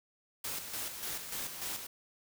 white noise with tremolo, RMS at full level -38 dBFS, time 0.44-1.87 s, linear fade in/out 5 ms, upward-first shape square, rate 3.4 Hz, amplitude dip 50%, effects none

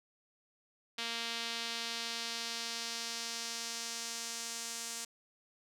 sawtooth tone with band-pass filter sweep, 231.7 Hz, A#3, 10 cents flat, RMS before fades -40 dBFS, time 0.98-5.05 s, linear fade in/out 5 ms, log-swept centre 3600 to 7300 Hz, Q 1.6, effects none

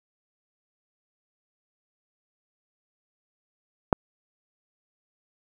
click, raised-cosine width 1 ms, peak -3 dBFS, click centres 3.928 s, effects 7-bit

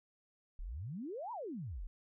sine exponential two-way sweep, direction up then down, 32.72 to 1011 to 32.72 Hz, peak -40 dBFS, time 0.59-1.87 s, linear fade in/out 0 ms, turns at 1.32 s, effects none

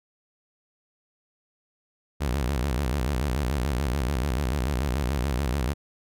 sawtooth tone with vibrato, 66.3 Hz, C2, 23 cents sharp, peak -20 dBFS, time 2.2-5.74 s, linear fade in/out 20 ms, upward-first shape square, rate 6.9 Hz, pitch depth 160 cents each way, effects none

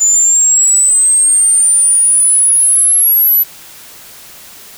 sine exponential sweep, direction up, 7010 to 11970 Hz, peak -6 dBFS, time 0-3.44 s, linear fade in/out 20 ms, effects white hiss -35 dBFS RMS until 4.77 s

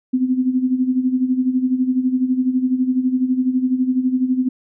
sine tone with tremolo, 255.8 Hz, C4, 39 cents flat, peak -12 dBFS, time 0.13-4.49 s, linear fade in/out 10 ms, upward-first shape sine, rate 12 Hz, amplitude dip 70%, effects none

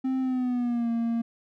triangle tone with pitch glide, 261.6 to 231.7 Hz, C4 to A#3, 0 to -10 cents, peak -22 dBFS, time 0.04-1.22 s, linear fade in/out 10 ms, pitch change -210 cents, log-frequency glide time 0.2-0.9 s, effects none

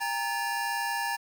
square tone cluster, 804 / 925 / 1728 Hz, G5 / A#5 / A6, +44 / -14 / -32 cents, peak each -35 / -33 / -33 dBFS, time 0-1.17 s, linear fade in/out 20 ms, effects 9-bit

